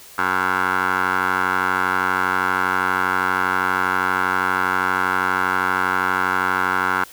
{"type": "tone with band-pass filter", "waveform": "15% pulse", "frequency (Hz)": 92.5, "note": "F#2", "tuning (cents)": 0, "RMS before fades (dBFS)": -20, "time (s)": [0.18, 7.04], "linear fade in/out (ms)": 5, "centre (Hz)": 1300, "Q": 6.2, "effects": ["white hiss -43 dBFS RMS until 7.12 s"]}